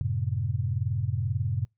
sine chord, F# diminished, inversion none, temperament just, 92.5 / 111 / 133.2 Hz, F#2 / A2 / C3, 0 / +16 / +31 cents, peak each -30 / -29 / -30 dBFS, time 0.01-1.65 s, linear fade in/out 0 ms, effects noise-tail reverb RT60 0.2 s tail -26 dB re dry

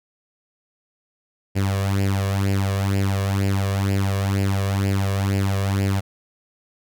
sawtooth tone with flanger, 98 Hz, G2, in tune, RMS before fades -21 dBFS, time 1.55-6.01 s, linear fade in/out 20 ms, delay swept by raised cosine 0.4 to 1.8 ms, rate 2.1 Hz, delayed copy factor +0.7, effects none

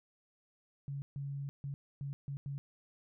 sine tone bursts at uneven times, 139.9 Hz, C#3, 16 cents sharp, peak -37 dBFS, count 6, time 0.88-1.02 / 1.16-1.49 / 1.64-1.74 / 2.01-2.13 / 2.28-2.37 / 2.46-2.58 s, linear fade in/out 0 ms, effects none

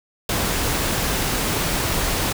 pink noise with ADSR envelope, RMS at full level -20 dBFS, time 0.29-2.33 s, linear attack 3 ms, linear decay 4 ms, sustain -2 dB, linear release 10 ms, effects none

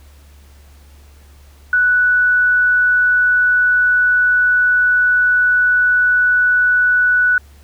sine tone, 1480 Hz, F#6, in tune, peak -10 dBFS, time 1.73-7.38 s, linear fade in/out 2 ms, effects added 71 Hz sine -41 dBFS peak until 7.63 s + pink hiss -51 dBFS RMS until 7.63 s

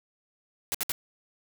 white noise bursts, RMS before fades -29 dBFS, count 3, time 0.72-0.919 s, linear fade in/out 0 ms, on 25 ms, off 62 ms, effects none

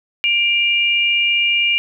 sine tone pair together, 2371 / 2836 Hz, D7 / F7, +16 / +26 cents, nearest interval minor third, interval 310 cents, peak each -16 dBFS, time 0.24-1.78 s, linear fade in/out 0 ms, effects none

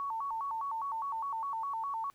sine tone with vibrato, 1002 Hz, B5, 25 cents sharp, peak -33 dBFS, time 0-2.1 s, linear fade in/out 0 ms, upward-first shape square, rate 4.9 Hz, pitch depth 190 cents each way, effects pink hiss -68 dBFS RMS until 2.14 s

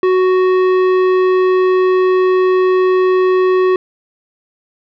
triangle tone with tanh clipping, 370.7 Hz, F#4, 3 cents sharp, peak -11 dBFS, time 0.03-3.76 s, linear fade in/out 2 ms, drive 17 dB, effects none

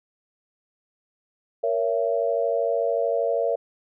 sine chord, A# diminished, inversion none, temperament just, 466.2 / 559.4 / 671.3 Hz, A#4 / C#5 / E5, 0 / +16 / +31 cents, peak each -25 dBFS, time 1.63-3.56 s, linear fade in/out 10 ms, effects none

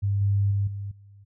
sine tone with level steps, 100 Hz, G2, 35 cents sharp, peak -21 / -19 / -21 / -30 / -47 dBFS, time 0.02-1.25 s, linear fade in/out 20 ms, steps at 0.21 / 0.51 / 0.67 / 0.91 s, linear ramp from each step 5 ms, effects none

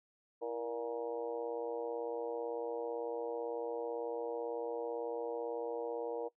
harmonic tone with a mistuned harmonic, 118 Hz, A#2, 22 cents sharp, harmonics 3 / 4 / 5 / 6 / 7 / 8, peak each -47 / -37 / -45 / -49 / -49 / -49 dBFS, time 0.41-6.29 s, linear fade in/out 20 ms, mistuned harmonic 3, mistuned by -100 cents, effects noise-tail reverb RT60 0.1 s tail -19 dB re dry

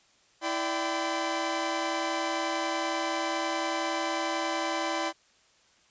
sawtooth tone cluster, 328.3 / 586 / 778 / 1016 Hz, E4 / D5 / G5 / B5, -7 / -4 / -13 / +49 cents, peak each -30 dBFS, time 0.41-5.13 s, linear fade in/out 50 ms, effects white hiss -63 dBFS RMS until 5.9 s + resampled to 16000 Hz

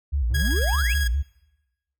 sine tone with vibrato, 64.2 Hz, C2, 32 cents flat, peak -20 dBFS, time 0.12-1.23 s, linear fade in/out 20 ms, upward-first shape square, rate 4.9 Hz, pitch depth 170 cents each way
triangle exponential sweep, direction up, 93.8 to 2832 Hz, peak -26 dBFS, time 0.3-0.94 s, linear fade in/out 5 ms
sawtooth tone with tremolo, 1651 Hz, G#6, 11 cents flat, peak -21 dBFS, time 0.34-1.08 s, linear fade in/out 10 ms, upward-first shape square, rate 18 Hz, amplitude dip 35%
effects noise-tail reverb RT60 1.0 s tail -23 dB re dry

